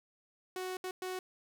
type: tone bursts at uneven times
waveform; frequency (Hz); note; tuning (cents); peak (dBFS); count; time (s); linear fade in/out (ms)
sawtooth; 370; F#4; 0; -33; 3; 0.56-0.77 / 0.84-0.91 / 1.02-1.19; 2
effects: none